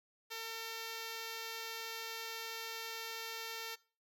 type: tone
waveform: 5% pulse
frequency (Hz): 452.3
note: A4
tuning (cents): +48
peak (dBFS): -30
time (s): 0.3-3.76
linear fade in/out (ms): 20
effects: noise-tail reverb RT60 0.4 s tail -22 dB re dry